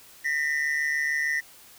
triangle tone pair together, 1828.9 / 1975.5 Hz, A#6 / B6, -34 / 0 cents, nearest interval minor second, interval 134 cents, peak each -25 dBFS, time 0.24-1.41 s, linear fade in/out 20 ms, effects white hiss -51 dBFS RMS until 1.78 s

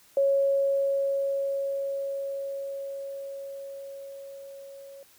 sine tone with level ramp, 552 Hz, C#5, 7 cents flat, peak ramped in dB -19 to -43 dBFS, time 0.17-5.03 s, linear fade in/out 2 ms, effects white hiss -58 dBFS RMS until 5.18 s

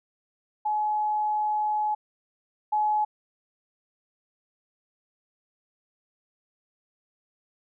sine tone pair in turn, 848 / 848 Hz, G#5 / G#5, +36 / +36 cents, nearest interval unison, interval 0 cents, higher neither, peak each -23 / -21 dBFS, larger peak second, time 0.65-1.95 / 2.72-3.05 s, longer first, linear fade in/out 10 ms, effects none

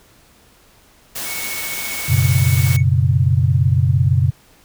white noise, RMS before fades -26 dBFS, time 1.15-2.77 s, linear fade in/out 10 ms
triangle tone with tremolo, 2217 Hz, C#7, in tune, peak -25 dBFS, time 1.24-2.84 s, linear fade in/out 50 ms, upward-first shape square, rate 15 Hz, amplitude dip 35%
sine chord, F# suspended fourth, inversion none, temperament equal with one note detuned, 92.5 / 121 / 138.59 Hz, F#2 / B2 / C#3, 0 / -35 / 0 cents, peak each -16 dBFS, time 2.08-4.31 s, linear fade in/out 20 ms
effects pink hiss -51 dBFS RMS until 4.64 s

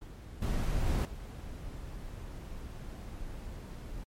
brown noise with level steps, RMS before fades -45 / -31 / -29 / -42 dBFS, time 0.01-4.04 s, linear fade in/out 10 ms, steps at 0.42 / 0.86 / 1.05 s, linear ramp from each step 2 ms, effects MP3 64 kbps

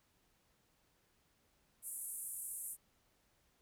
white band-pass noise, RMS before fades -45 dBFS, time 1.82-2.77 s, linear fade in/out 50 ms, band 8500 to 12000 Hz, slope 48 dB/octave, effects pink hiss -75 dBFS RMS until 3.61 s

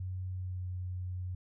sine tone with pitch glide, 92.5 to 91.07 Hz, F#2 to F#2, 0 to -27 cents, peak -35 dBFS, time 0-1.35 s, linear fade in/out 5 ms, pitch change -27 cents, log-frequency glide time 0.31-0.65 s, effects none

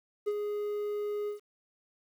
triangle tone with ADSR envelope, 415.3 Hz, G#4, in tune, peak -24 dBFS, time 0.26-1.4 s, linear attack 19 ms, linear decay 46 ms, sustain -5 dB, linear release 120 ms, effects 10-bit

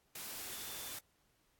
sine tone in noise, 3520 Hz, A7, in tune, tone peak -53 dBFS, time 0.52-0.94 s, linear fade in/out 5 ms, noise white, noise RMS -45 dBFS, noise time 0.15-0.99 s, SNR -11 dB, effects pink hiss -75 dBFS RMS until 1.59 s + AAC 64 kbps

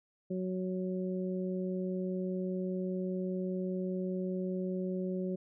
harmonic tone, 185 Hz, F#3, in tune, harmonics 1 / 2 / 3, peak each -34 / -37 / -42 dBFS, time 0.3-5.36 s, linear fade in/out 10 ms, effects none

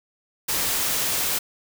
white noise, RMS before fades -24 dBFS, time 0.48-1.39 s, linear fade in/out 10 ms, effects none

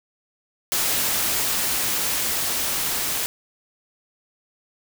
white noise with level ramp, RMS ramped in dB -22 to -25 dBFS, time 0.72-3.26 s, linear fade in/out 0 ms, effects none

